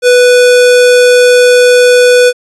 square tone, 493.9 Hz, B4, in tune, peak -3 dBFS, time 0.02-2.33 s, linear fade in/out 50 ms, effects resampled to 24000 Hz

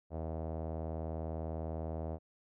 sawtooth tone with low-pass filter, 80 Hz, D#2, 49 cents sharp, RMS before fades -39 dBFS, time 0.1-2.19 s, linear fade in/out 50 ms, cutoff 650 Hz, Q 3, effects none

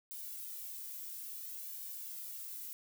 violet noise with flanger, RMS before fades -45 dBFS, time 0.11-2.73 s, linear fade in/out 0 ms, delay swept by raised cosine 1.5 to 2.2 ms, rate 0.58 Hz, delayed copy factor -0.6, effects none

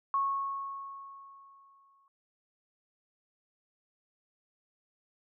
sine tone with exponential decay, 1100 Hz, C#6, 14 cents flat, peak -25 dBFS, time 0.14-2.08 s, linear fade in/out 1 ms, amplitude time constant 420 ms, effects none

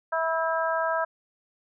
harmonic tone with a mistuned harmonic, 326.2 Hz, E4, 18 cents flat, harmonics 2 / 3 / 4 / 5, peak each -27 / -29 / -30 / -31 dBFS, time 0.12-1.05 s, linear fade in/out 10 ms, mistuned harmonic 5, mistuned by -25 cents, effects none

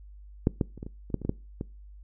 clicks, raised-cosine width 3 ms, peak -8 / -11 / -30 / -24 / -26 / -30 / -13 / -26 / -18 / -12 / -19 dBFS, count 11, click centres 0.471 / 0.612 / 0.777 / 0.829 / 0.865 / 1.102 / 1.143 / 1.217 / 1.25 / 1.294 / 1.611 s, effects noise-tail reverb RT60 0.3 s tail -23 dB re dry + added 50 Hz sine -45 dBFS peak until 2.03 s

